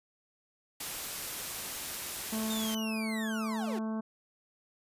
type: noise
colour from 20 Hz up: white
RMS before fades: -38 dBFS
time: 0.8-2.75 s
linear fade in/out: 5 ms
type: harmonic tone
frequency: 219.9 Hz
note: A3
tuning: 1 cent flat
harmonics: 1 / 2 / 3 / 4 / 5 / 6 / 7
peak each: -32 / -45 / -44 / -48 / -47 / -56 / -55 dBFS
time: 2.32-4.01 s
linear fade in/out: 10 ms
type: linear sweep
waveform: 35% pulse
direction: down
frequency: 3691 to 329.6 Hz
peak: -36 dBFS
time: 2.5-3.79 s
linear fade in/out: 5 ms
effects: resampled to 32000 Hz